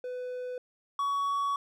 triangle tone pair in turn, 499.8 / 1124.6 Hz, B4 / C#6, +21 / +25 cents, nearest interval octave + major second, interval 1404 cents, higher second, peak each -32 / -25 dBFS, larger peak second, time 0.04-0.58 / 0.99-1.56 s, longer second, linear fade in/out 2 ms, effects none

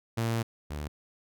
sawtooth tone pair in turn, 114.7 / 73.98 Hz, A#2 / D2, -28 / +13 cents, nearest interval minor sixth, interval 759 cents, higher first, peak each -23 / -30 dBFS, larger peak first, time 0.17-0.43 / 0.7-0.88 s, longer first, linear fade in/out 10 ms, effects none

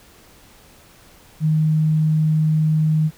sine tone, 155.8 Hz, D#3, 3 cents sharp, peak -14 dBFS, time 1.4-3.11 s, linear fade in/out 50 ms, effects pink hiss -49 dBFS RMS until 3.17 s

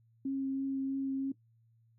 sine tone with vibrato, 270 Hz, C#4, 45 cents flat, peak -31 dBFS, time 0.25-1.32 s, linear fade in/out 5 ms, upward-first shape triangle, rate 3.1 Hz, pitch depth 12 cents each way, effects noise-tail reverb RT60 0.1 s tail -17 dB re dry + added 114 Hz sine -64 dBFS peak until 1.98 s

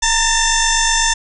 sine tone with frequency modulation, 2664 Hz, E7, 18 cents sharp, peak -12 dBFS, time 0.02-1.14 s, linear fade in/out 10 ms, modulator 896 Hz, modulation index 5.3, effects none

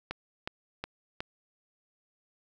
click train, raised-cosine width 0.3 ms, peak -18 dBFS, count 4, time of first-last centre 0.11-1.205 s, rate 2.74 Hz, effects 9-bit

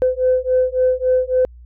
sine beating tone pair, 508 / 511.6 Hz, B4 / C5, +49 / -39 cents, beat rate 3.6 Hz, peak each -16 dBFS, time 0.02-1.45 s, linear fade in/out 0 ms, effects tanh soft clip ceiling -7 dBFS + added 60 Hz sine -38 dBFS peak until 1.65 s

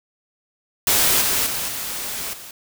white noise with level steps, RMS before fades -17 / -20 / -25 / -28 / -38 dBFS, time 0.87-2.51 s, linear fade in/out 2 ms, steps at 1.21 / 1.46 / 1.68 / 2.33 s, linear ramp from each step 5 ms, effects none

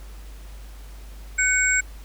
sine tone cluster, 1516 / 2225 / 7580 Hz, F#6 / C#7 / A#8, +42 / +6 / +28 cents, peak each -22 dBFS, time 1.38-1.81 s, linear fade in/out 10 ms, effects added 50 Hz sine -37 dBFS peak until 2.04 s + pink hiss -50 dBFS RMS until 2.04 s

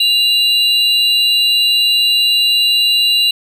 triangle tone pair together, 2807 / 3962 Hz, F7 / B7, +8 / +5 cents, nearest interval tritone, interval 597 cents, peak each -11 dBFS, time 0-3.31 s, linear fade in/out 5 ms, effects none

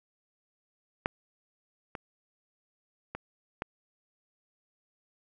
clicks, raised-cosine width 0.5 ms, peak -12 / -22 / -21 / -17 dBFS, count 4, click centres 1.059 / 1.952 / 3.15 / 3.621 s, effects none

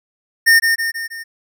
square tone with echo, 1824 Hz, A#6, 38 cents flat, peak -8 dBFS, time 0.46-0.6 s, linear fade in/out 20 ms, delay 160 ms, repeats 4, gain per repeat -5 dB, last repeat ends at 1.24 s, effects none

